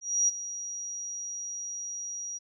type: tone with ADSR envelope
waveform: sine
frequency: 5750 Hz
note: F8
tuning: 50 cents sharp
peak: -20 dBFS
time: 0.01-2.39 s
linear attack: 270 ms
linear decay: 22 ms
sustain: -14 dB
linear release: 23 ms
effects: none